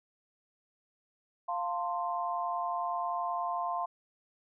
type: chord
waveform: sine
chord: F major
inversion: none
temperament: equal with one note detuned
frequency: 698.5 / 895.9 / 1046.5 Hz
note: F5 / A5 / C6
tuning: 0 / +31 / 0 cents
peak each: -34 / -38 / -34 dBFS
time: 1.48-3.86 s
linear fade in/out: 10 ms
effects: none